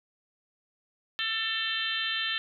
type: harmonic tone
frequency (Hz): 445.9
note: A4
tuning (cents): +23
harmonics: 3 / 4 / 5 / 6 / 7 / 8 / 9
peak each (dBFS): -40 / -33 / -44 / -36 / -33 / -35 / -38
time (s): 1.19-2.38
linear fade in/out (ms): 0
effects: none

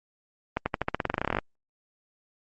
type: accelerating click train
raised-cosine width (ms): 0.5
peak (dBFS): -10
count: 19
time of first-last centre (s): 0.57-1.387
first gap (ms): 90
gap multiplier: 0.91
effects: Opus 32 kbps

